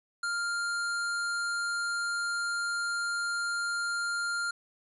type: tone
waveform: square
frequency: 1399 Hz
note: F6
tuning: 3 cents sharp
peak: -30 dBFS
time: 0.23-4.51 s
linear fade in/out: 5 ms
effects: resampled to 24000 Hz + 10-bit